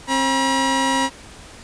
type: tone pair together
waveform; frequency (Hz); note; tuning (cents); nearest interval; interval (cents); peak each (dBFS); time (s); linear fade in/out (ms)
sawtooth; 266.6 / 960; C4 / B5; +33 / -49; octave + minor seventh; 2218; -17 / -15; 0.07-1.1; 50
effects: pink hiss -41 dBFS RMS until 1.63 s + resampled to 22050 Hz